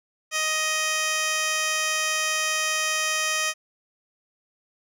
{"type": "tone with band-pass filter", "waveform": "15% pulse", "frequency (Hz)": 625, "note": "D#5", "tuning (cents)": 8, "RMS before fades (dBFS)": -25, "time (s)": [0.31, 3.54], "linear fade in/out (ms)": 50, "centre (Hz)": 5100, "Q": 0.76, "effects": []}